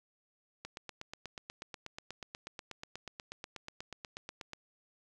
click train, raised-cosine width 0.2 ms, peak -25 dBFS, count 33, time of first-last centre 0.65-4.533 s, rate 8.24 Hz, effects none

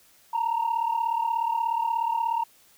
sine tone pair together, 903.3 / 940 Hz, A5 / A#5, +45 / +14 cents, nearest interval minor second, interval 69 cents, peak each -25 / -24 dBFS, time 0.33-2.44 s, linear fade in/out 10 ms, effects tanh soft clip ceiling -19 dBFS + white hiss -58 dBFS RMS until 2.77 s

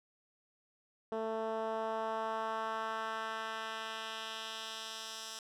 10% pulse tone with band-pass filter sweep, 221.9 Hz, A3, 15 cents sharp, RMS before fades -39 dBFS, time 1.12-5.39 s, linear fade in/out 2 ms, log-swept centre 460 to 5700 Hz, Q 1.2, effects none

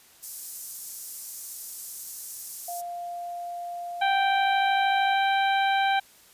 white high-pass noise, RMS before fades -37 dBFS, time 0.22-2.82 s, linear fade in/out 20 ms, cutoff 5800 Hz, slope 24 dB/octave
sine tone with pitch glide, 698.5 to 729.8 Hz, F5 to F#5, 0 to -24 cents, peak -32 dBFS, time 2.68-5.15 s, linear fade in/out 5 ms, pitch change +76 cents, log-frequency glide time 3.99-4.12 s
harmonic tone, 783 Hz, G5, 2 cents flat, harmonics 1 / 2 / 3 / 4 / 5, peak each -22 / -28 / -32 / -34 / -36 dBFS, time 4.01-6 s, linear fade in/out 10 ms
effects white hiss -55 dBFS RMS until 6.33 s + resampled to 32000 Hz

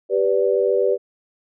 sine chord, G major, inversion none, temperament equal with one note detuned, 392 / 493.9 / 581.6 Hz, G4 / B4 / D5, 0 / 0 / -17 cents, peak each -19 / -19 / -22 dBFS, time 0.09-0.98 s, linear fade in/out 50 ms, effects none

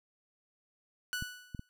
sawtooth tone with exponential decay, 1480 Hz, F#6, in tune, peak -28 dBFS, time 1.13-1.69 s, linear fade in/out 0 ms, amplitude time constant 120 ms
clicks, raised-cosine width 5 ms, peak -27 dBFS, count 3, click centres 1.224 / 1.548 / 1.594 s
effects none

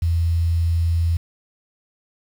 sine tone, 83.9 Hz, E2, 31 cents sharp, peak -16 dBFS, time 0.02-1.17 s, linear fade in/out 5 ms, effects 7-bit

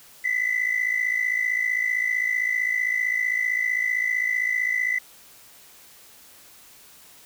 sine tone pair together, 1975.5 / 2031 Hz, B6 / B6, 0 / +48 cents, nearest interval unison, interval 48 cents, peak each -23 dBFS, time 0.24-4.99 s, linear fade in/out 10 ms, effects tanh soft clip ceiling -16 dBFS + white hiss -50 dBFS RMS until 7.25 s

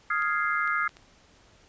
sine chord, F minor seventh, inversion third, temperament equal, 1244.5 / 1396.9 / 1661.2 / 2093 Hz, Eb6 / F6 / Ab6 / C7, 0 / 0 / 0 / 0 cents, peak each -28 / -29 / -31 / -31 dBFS, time 0.1-0.88 s, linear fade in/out 5 ms
clicks, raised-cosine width 0.2 ms, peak -30 dBFS, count 4, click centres 0.222 / 0.676 / 0.892 / 0.969 s
effects pink hiss -58 dBFS RMS until 1.68 s + resampled to 16000 Hz

